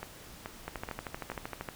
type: two click trains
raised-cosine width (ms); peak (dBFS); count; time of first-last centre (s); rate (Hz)
0.5; -21 / -22; 14 / 4; 0.68-1.688 / 0.03-1.318; 12.9 / 2.33
effects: pink hiss -50 dBFS RMS until 1.75 s